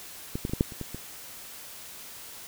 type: clicks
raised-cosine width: 3 ms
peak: -17 / -16 / -25 / -15 / -8 / -28 / -21 / -23 dBFS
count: 8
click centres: 0.355 / 0.451 / 0.496 / 0.535 / 0.609 / 0.722 / 0.813 / 0.946 s
effects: white hiss -44 dBFS RMS until 2.47 s